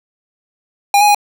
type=tone with pitch steps; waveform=square; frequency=809 / 832 / 823 Hz; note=G#5 / G#5 / G#5; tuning=-46 / +3 / -16 cents; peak=-8 dBFS; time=0.94-1.147 s; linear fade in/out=2 ms; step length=69 ms; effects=none